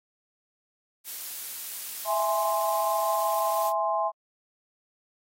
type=noise; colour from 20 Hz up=blue; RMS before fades=-36 dBFS; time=1.04-3.73 s; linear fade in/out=50 ms
type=chord; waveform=sine; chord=E augmented; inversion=none; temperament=equal; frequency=659.3 / 830.6 / 1046.5 Hz; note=E5 / G#5 / B#5; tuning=0 / 0 / 0 cents; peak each=-28 dBFS; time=2.05-4.12 s; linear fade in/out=50 ms
effects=AAC 48 kbps